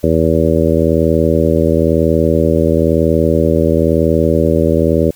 harmonic tone, 81 Hz, E2, 30 cents flat, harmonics 1 / 2 / 3 / 4 / 5 / 6 / 7, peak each -17 / -17 / -17 / -17 / -17 / -17 / -17 dBFS, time 0.03-5.11 s, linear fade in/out 10 ms, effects white hiss -45 dBFS RMS until 5.15 s

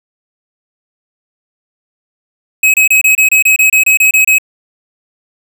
square tone bursts, 2552 Hz, D#7, 43 cents sharp, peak -6 dBFS, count 13, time 2.63-4.384 s, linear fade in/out 5 ms, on 110 ms, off 27 ms, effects none

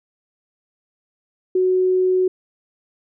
sine tone, 370 Hz, F#4, in tune, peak -14 dBFS, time 1.55-2.28 s, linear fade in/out 5 ms, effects none

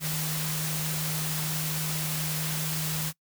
sine tone in noise, 155.56 Hz, D#3, in tune, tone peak -31 dBFS, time 0-3.13 s, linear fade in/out 50 ms, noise white, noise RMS -32 dBFS, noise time 0-3.13 s, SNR -2 dB, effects noise-tail reverb RT60 0.1 s tail -22 dB re dry

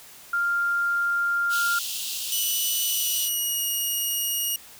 sine tone, 1396.9 Hz, F6, in tune, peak -21 dBFS, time 0.33-1.79 s, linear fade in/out 5 ms
pink high-pass noise, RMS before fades -31 dBFS, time 1.49-3.3 s, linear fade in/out 50 ms, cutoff 2700 Hz, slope 96 dB/octave
5% pulse tone with pitch glide, 2960 to 2874 Hz, F#7 to F7, 0 to +49 cents, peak -16 dBFS, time 2.32-4.56 s, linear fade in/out 2 ms, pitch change -51 cents, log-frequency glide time 2.87-3.63 s
effects white hiss -47 dBFS RMS until 4.79 s

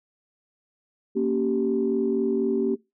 sine chord, G diminished, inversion first, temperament equal with one note detuned, 233.1 / 277.2 / 387.5 Hz, Bb3 / Db4 / G4, 0 / 0 / -20 cents, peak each -25 / -27 / -23 dBFS, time 1.15-2.76 s, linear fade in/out 20 ms, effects noise-tail reverb RT60 0.2 s tail -19 dB re dry + tanh soft clip ceiling -12 dBFS

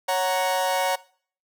40% pulse chord, F# major, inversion second, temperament equal, 554.4 / 740 / 932.3 Hz, C#5 / F#5 / A#5, 0 / 0 / 0 cents, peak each -25 dBFS, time 0.08-0.96 s, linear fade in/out 10 ms, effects noise-tail reverb RT60 0.5 s tail -21 dB re dry

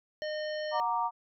harmonic tone, 611 Hz, D#5, 32 cents flat, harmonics 1 / 3 / 5 / 7 / 9, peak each -33 / -41 / -46 / -47 / -50 dBFS, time 0.22-0.8 s, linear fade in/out 0 ms
sine chord, Gb augmented, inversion none, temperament equal with one note detuned, 730.6 / 932.3 / 1174.7 Hz, Gb5 / Bb5 / D6, -22 / 0 / 0 cents, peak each -34 / -29 / -34 dBFS, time 0.71-1.11 s, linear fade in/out 50 ms
effects none

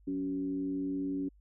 sine tone with frequency modulation, 281.5 Hz, C#4, 27 cents sharp, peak -31 dBFS, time 0.07-1.29 s, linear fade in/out 10 ms, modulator 99.2 Hz, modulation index 0.52, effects added 50 Hz sine -58 dBFS peak until 1.4 s

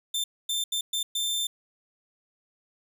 sawtooth tone bursts at uneven times, 3571 Hz, A7, 25 cents sharp, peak -23 dBFS, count 5, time 0.14-0.24 / 0.49-0.64 / 0.72-0.81 / 0.93-1.03 / 1.15-1.47 s, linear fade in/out 5 ms, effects none

